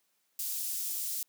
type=high-pass noise; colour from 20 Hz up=white; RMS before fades=-35 dBFS; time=0.39-1.23 s; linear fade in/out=2 ms; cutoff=5900 Hz; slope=12 dB/octave; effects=white hiss -75 dBFS RMS until 1.28 s + high-pass 150 Hz 12 dB/octave